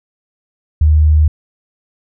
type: tone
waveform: sine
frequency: 76.7 Hz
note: D#2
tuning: 24 cents flat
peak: -6 dBFS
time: 0.81-1.28 s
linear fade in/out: 5 ms
effects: none